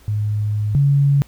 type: tone pair in turn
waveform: sine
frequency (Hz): 105.2 / 140.81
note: G#2 / C#3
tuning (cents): +23 / +27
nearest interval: perfect fourth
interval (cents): 504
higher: second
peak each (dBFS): -17 / -11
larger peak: second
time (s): 0.08-0.75 / 0.75-1.22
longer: first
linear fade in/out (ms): 0
effects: added 60 Hz sine -46 dBFS peak until 1.27 s + pink hiss -51 dBFS RMS until 1.27 s

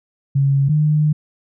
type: tone pair in turn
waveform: sine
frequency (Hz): 138.3 / 151.66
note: C#3 / D#3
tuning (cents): -4 / -44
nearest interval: major second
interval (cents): 160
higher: second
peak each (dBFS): -12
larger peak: neither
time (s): 0.35-0.69 / 0.69-1.13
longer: second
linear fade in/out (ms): 10
effects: none

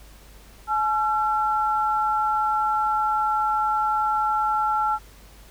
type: tone pair together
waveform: sine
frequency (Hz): 855 / 1355.3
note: A5 / E6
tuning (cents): -50 / +48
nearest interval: minor sixth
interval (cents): 798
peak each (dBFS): -22 / -23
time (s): 0.67-4.99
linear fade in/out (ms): 50
effects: added 50 Hz sine -47 dBFS peak until 5.5 s + pink hiss -51 dBFS RMS until 5.5 s

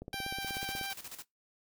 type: click train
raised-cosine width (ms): 2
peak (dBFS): -29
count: 14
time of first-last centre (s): 0.02-0.813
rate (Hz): 16.4
type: tone with vibrato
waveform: 10% pulse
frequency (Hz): 784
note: G5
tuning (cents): 0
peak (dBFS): -28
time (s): 0.13-0.93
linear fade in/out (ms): 2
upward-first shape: sine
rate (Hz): 8.5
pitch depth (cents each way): 12
type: noise with tremolo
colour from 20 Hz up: white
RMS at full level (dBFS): -44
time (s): 0.4-1.25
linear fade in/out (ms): 50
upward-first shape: square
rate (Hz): 14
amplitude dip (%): 70
effects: noise-tail reverb RT60 0.2 s tail -26 dB re dry

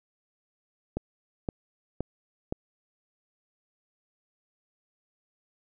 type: click train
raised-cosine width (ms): 2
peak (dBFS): -16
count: 4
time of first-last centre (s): 0.97-2.524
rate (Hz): 1.93
effects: none

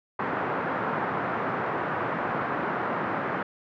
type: band-pass noise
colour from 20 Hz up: white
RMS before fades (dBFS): -29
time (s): 0.19-3.43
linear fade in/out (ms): 5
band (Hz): 120 to 1500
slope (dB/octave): 24
effects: none

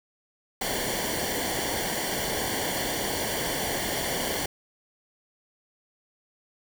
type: noise with comb filter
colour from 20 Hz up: pink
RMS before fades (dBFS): -29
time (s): 0.61-4.46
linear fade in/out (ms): 5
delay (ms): 0.78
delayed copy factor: -0.75
effects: none

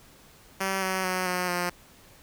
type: tone with pitch steps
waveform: 5% pulse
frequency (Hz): 192.3 / 188.34 / 184.47 / 180.67 / 176.95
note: G3 / F#3 / F#3 / F#3 / F3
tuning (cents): -33 / +31 / -5 / -41 / +23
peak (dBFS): -15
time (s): 0.6-1.7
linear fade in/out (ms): 10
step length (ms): 220
effects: pink hiss -54 dBFS RMS until 2.22 s

